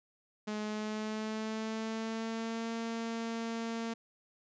sawtooth tone with pitch glide, 212.1 to 228.6 Hz, G#3 to A#3, +37 to -34 cents, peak -31 dBFS, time 0.47-3.94 s, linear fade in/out 10 ms, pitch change +129 cents, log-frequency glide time 0.6-2.71 s, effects resampled to 16000 Hz

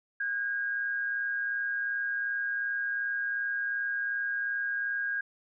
sine tone pair together, 1500 / 1622.7 Hz, F#6 / G#6, +23 / -41 cents, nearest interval minor second, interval 136 cents, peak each -39 / -29 dBFS, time 0.2-5.21 s, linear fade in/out 5 ms, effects none

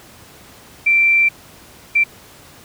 sine tone bursts at uneven times, 2349 Hz, D7, in tune, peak -10 dBFS, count 2, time 0.86-1.29 / 1.95-2.04 s, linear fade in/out 10 ms, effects pink hiss -43 dBFS RMS until 2.64 s + high-pass 60 Hz 12 dB/octave

